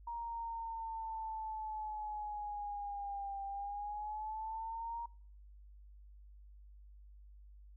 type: exponential two-way sweep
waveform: sine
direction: down then up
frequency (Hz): 940 to 790 to 940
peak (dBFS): -39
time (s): 0.07-5.06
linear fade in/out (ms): 5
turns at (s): 3.44
effects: noise-tail reverb RT60 0.6 s tail -26 dB re dry + added 50 Hz sine -54 dBFS peak until 7.76 s